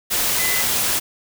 sine tone in noise, 2017 Hz, B6, 36 cents sharp, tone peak -24 dBFS, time 0.38-0.63 s, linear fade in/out 20 ms, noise white, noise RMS -20 dBFS, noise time 0.1-1 s, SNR -7 dB, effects none

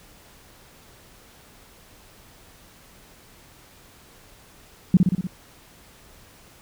sine tone with echo, 182 Hz, F#3, 28 cents flat, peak -9 dBFS, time 4.94-4.97 s, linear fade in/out 2 ms, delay 60 ms, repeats 5, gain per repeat -3 dB, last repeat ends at 5.27 s, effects pink hiss -51 dBFS RMS until 6.61 s

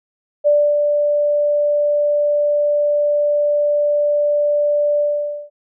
sine tone with ADSR envelope, 587.3 Hz, D5, in tune, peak -9 dBFS, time 0.44-5.5 s, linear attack 30 ms, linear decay 280 ms, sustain -4 dB, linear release 500 ms, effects none

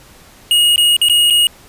square tone with dropouts, 2875 Hz, F7, 50 cents sharp, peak -9 dBFS, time 0.51-1.47 s, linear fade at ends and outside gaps 1 ms, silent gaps 0.76-0.779 / 0.966-1.015 / 1.086-1.097 / 1.301-1.306 s, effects pink hiss -43 dBFS RMS until 1.68 s + resampled to 32000 Hz

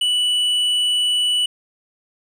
sine tone with hard clipping, 2960 Hz, F#7, in tune, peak -17 dBFS, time 0.01-1.46 s, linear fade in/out 5 ms, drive 5 dB, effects none

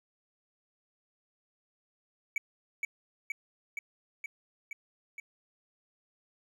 triangle tone with echo, 2273 Hz, C#7, 43 cents sharp, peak -26 dBFS, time 2.36-2.38 s, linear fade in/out 2 ms, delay 470 ms, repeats 6, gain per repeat -2 dB, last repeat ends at 5.2 s, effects none

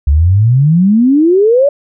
sine exponential sweep, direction up, 67.5 to 587.3 Hz, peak -5 dBFS, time 0.07-1.69 s, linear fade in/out 5 ms, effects none

